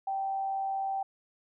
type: tone with amplitude modulation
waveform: sine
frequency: 778 Hz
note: G5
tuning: 13 cents flat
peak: -28 dBFS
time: 0.07-1.03 s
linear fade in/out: 5 ms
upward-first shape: sine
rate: 145 Hz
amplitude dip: 25%
effects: none